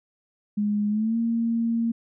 sine tone with pitch glide, 207.7 to 230.5 Hz, G#3 to A#3, 0 to -19 cents, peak -21 dBFS, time 0.57-1.92 s, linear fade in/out 10 ms, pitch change +181 cents, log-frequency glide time 0.89-1.17 s, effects none

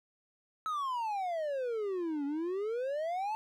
triangle exponential two-way sweep, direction down then up, 1306 to 277.2 to 891 Hz, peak -30 dBFS, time 0.66-3.35 s, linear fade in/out 0 ms, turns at 2.25 s, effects none

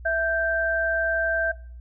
sine tone pair together, 658.5 / 1568 Hz, E5 / G6, -2 / 0 cents, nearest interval octave + minor third, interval 1502 cents, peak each -23 dBFS, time 0.05-1.52 s, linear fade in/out 10 ms, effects noise-tail reverb RT60 0.4 s tail -19 dB re dry + added 60 Hz sine -38 dBFS peak until 1.8 s

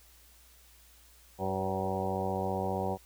harmonic tone with a mistuned harmonic, 95 Hz, F#2, 46 cents sharp, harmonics 1 / 2 / 3 / 4 / 5 / 6 / 7 / 8 / 9 / 10, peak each -38 / -37 / -45 / -38 / -38 / -38 / -44 / -36 / -43 / -41 dBFS, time 1.38-2.98 s, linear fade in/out 50 ms, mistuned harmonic 5, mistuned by +41 cents, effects added 59 Hz sine -60 dBFS peak until 3.05 s + white hiss -60 dBFS RMS until 3.05 s

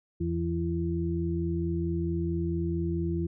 harmonic tone, 84.5 Hz, E2, 43 cents sharp, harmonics 1 / 2 / 4, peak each -31 / -31 / -31 dBFS, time 0.2-3.27 s, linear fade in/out 10 ms, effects none

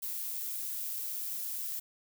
violet noise with amplitude modulation, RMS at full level -36 dBFS, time 0.02-1.8 s, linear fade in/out 10 ms, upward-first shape sine, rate 116 Hz, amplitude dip 25%, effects none

